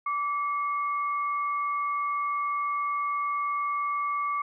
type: tone pair together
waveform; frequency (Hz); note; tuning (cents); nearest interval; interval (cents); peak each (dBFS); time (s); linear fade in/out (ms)
sine; 1157.2 / 2177; D6 / C#7; -26 / -32; major seventh; 1094; -26 / -37; 0.06-4.42; 5
effects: none